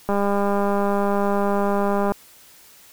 click train, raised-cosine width 1 ms, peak -9 dBFS, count 409, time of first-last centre 0.09-2.12 s, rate 201 Hz, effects white hiss -49 dBFS RMS until 2.92 s

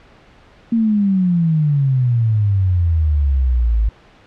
sine exponential sweep, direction down, 233.3 to 52.2 Hz, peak -12 dBFS, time 0.72-3.89 s, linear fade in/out 5 ms, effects pink hiss -47 dBFS RMS until 4.26 s + low-pass 3000 Hz 12 dB/octave

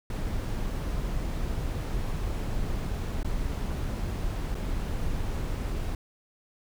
brown noise with dropouts, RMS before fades -30 dBFS, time 0.1-5.95 s, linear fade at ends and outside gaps 2 ms, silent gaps 3.231-3.246 / 4.546-4.551 s, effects none

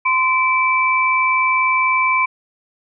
sine tone pair together, 1032.8 / 2322 Hz, C6 / D7, -23 / -20 cents, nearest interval octave + major second, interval 1403 cents, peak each -16 dBFS, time 0.05-2.26 s, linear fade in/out 10 ms, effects none

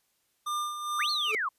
square tone with tremolo, 1200 Hz, D6, 37 cents sharp, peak -29 dBFS, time 0.46-1.32 s, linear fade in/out 10 ms, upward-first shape sine, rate 2.4 Hz, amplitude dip 55%
sine linear two-way sweep, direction up then down, 987.8 to 4439 to 987.8 Hz, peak -27 dBFS, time 0.98-1.49 s, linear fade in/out 10 ms, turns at 1.1 s
square tone with exponential growth, 432.4 Hz, A4, 30 cents flat, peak -28 dBFS, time 1.24-1.35 s, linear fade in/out 2 ms, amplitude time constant 22 ms
effects white hiss -73 dBFS RMS until 1.58 s + resampled to 32000 Hz

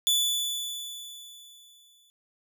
sawtooth tone with exponential decay, 3469 Hz, A7, 25 cents flat, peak -17 dBFS, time 0.07-2.1 s, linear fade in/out 0 ms, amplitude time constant 440 ms, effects none

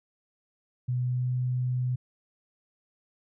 sine tone with pitch glide, 124.7 to 125.79 Hz, B2 to B2, +17 to +32 cents, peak -25 dBFS, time 0.88-1.96 s, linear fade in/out 10 ms, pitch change +15 cents, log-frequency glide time 1.01-1.31 s, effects none

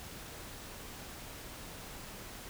silence, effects pink hiss -47 dBFS RMS until 2.49 s

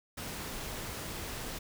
pink noise, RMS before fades -40 dBFS, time 0.17-1.59 s, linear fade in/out 10 ms, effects none

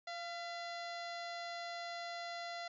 harmonic tone with a mistuned harmonic, 690 Hz, F5, 21 cents flat, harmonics 1 / 2 / 3 / 4 / 5 / 6 / 7 / 8 / 9 / 10, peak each -44 / -50 / -49 / -59 / -55 / -52 / -56 / -63 / -66 / -64 dBFS, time 0.07-2.68 s, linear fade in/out 5 ms, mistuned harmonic 3, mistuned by -53 cents, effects none

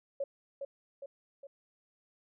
sine tone with echo, 554.4 Hz, C#5, in tune, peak -31 dBFS, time 0.2-0.24 s, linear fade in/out 5 ms, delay 410 ms, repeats 3, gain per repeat -5 dB, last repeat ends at 1.47 s, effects none

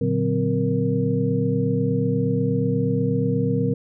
sine tone cluster, 115.6 / 143.9 / 183.9 / 258.7 / 469.2 Hz, A#2 / D3 / F#3 / C4 / A#4, -14 / -35 / -10 / -19 / +11 cents, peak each -25 dBFS, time 0.01-3.74 s, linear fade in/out 5 ms, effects none

